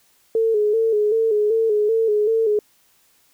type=tone with vibrato; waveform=sine; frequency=434.5 Hz; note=A4; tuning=22 cents flat; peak=-15 dBFS; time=0.35-2.59 s; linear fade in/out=2 ms; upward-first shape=square; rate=2.6 Hz; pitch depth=60 cents each way; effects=white hiss -59 dBFS RMS until 3.33 s